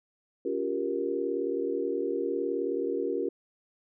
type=chord; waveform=sine; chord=G half-diminished seventh; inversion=second; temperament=just; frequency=282.2 / 352.8 / 392 / 470.4 Hz; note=Db4 / F4 / G4 / Bb4; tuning=+31 / +18 / 0 / +16 cents; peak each=-35 / -33 / -32 / -32 dBFS; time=0.45-3.29 s; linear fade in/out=5 ms; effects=none